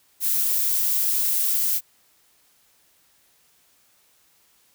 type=noise; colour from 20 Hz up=violet; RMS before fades=-22 dBFS; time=0.2-1.81 s; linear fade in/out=50 ms; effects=white hiss -61 dBFS RMS until 4.74 s